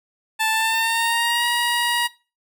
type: tone with pitch glide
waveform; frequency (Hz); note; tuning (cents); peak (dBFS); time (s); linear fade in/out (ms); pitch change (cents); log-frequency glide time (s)
15% pulse; 880 to 954.1; A5 to A#5; 0 to +40; -12; 0.39-2.08; 20; +140; 0.5-1.46
effects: noise-tail reverb RT60 0.3 s tail -19 dB re dry